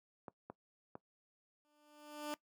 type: clicks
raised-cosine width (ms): 1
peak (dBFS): -32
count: 3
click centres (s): 0.282 / 0.5 / 0.954
type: tone with exponential growth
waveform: 15% pulse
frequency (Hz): 297.2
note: D4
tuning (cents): +21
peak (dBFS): -31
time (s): 1.65-2.34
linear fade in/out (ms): 0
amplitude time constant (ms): 150
effects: noise-tail reverb RT60 0.1 s tail -20 dB re dry + high-pass 150 Hz 12 dB/octave